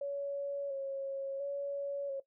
sine tone with vibrato, 554.4 Hz, C#5, in tune, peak -34 dBFS, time 0.01-2.2 s, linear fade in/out 5 ms, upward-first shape square, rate 0.72 Hz, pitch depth 26 cents each way, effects noise-tail reverb RT60 0.1 s tail -17 dB re dry

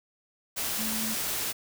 sine tone in noise, 220.6 Hz, A3, 5 cents sharp, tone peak -34 dBFS, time 0.78-1.15 s, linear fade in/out 20 ms, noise white, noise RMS -31 dBFS, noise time 0.56-1.53 s, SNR -6 dB, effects none

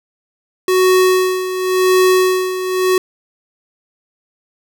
square tone with tremolo, 370.9 Hz, F#4, 4 cents sharp, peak -9 dBFS, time 0.68-2.98 s, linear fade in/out 2 ms, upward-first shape sine, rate 0.92 Hz, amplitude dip 70%, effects none

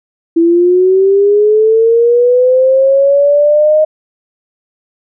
sine linear sweep, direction up, 329.6 to 622.3 Hz, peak -5 dBFS, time 0.36-3.85 s, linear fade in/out 10 ms, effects none

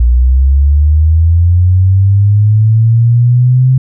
sine linear sweep, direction up, 58.27 to 131 Hz, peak -4 dBFS, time 0-3.78 s, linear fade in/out 5 ms, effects none

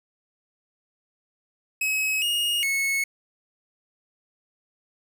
45% pulse tone with pitch steps, 2559 / 2858 / 2195 Hz, D#7 / F7 / C#7, +48 / +39 / -18 cents, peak -22 dBFS, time 1.81-3.04 s, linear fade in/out 5 ms, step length 410 ms, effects none

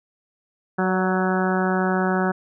harmonic tone with a mistuned harmonic, 186 Hz, F#3, 9 cents sharp, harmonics 1 / 2 / 3 / 4 / 5 / 6 / 7 / 8 / 9, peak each -22 / -25 / -30 / -27 / -31 / -34 / -31 / -29 / -33 dBFS, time 0.78-2.32 s, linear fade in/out 10 ms, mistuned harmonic 3, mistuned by +24 cents, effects none

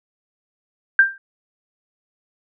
sine tone with exponential decay, 1581 Hz, G6, 14 cents sharp, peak -5 dBFS, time 0.99-1.18 s, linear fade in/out 2 ms, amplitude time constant 41 ms, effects none

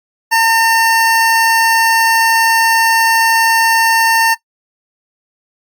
25% pulse tone, 907 Hz, A#5, 48 cents flat, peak -5 dBFS, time 0.31-4.35 s, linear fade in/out 20 ms, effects noise-tail reverb RT60 0.1 s tail -17 dB re dry + Opus 48 kbps

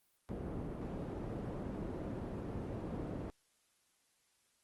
white low-pass noise, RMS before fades -42 dBFS, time 0.29-3.3 s, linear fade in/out 0 ms, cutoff 350 Hz, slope 12 dB/octave, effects white hiss -75 dBFS RMS until 4.63 s + Opus 32 kbps

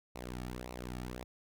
sawtooth tone with flanger, 61.74 Hz, B1, in tune, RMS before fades -43 dBFS, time 0.15-1.24 s, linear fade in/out 5 ms, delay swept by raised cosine 0.6 to 2 ms, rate 1.8 Hz, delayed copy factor -0.75, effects none

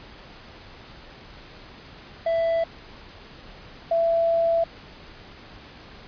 triangle / sine tone pair in turn, 663 / 667.6 Hz, E5 / E5, +10 / +22 cents, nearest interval unison, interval 12 cents, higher second, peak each -18 dBFS, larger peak neither, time 2.26-2.64 / 3.91-4.64 s, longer second, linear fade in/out 5 ms, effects pink hiss -45 dBFS RMS until 6.07 s + resampled to 11025 Hz

